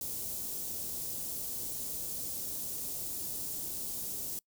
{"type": "band-stop noise", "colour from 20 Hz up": "white", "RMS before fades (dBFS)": -38, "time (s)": [0.01, 4.39], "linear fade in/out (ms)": 2, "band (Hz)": [450, 6700], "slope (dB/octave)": 12, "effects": ["noise-tail reverb RT60 0.1 s tail -25 dB re dry"]}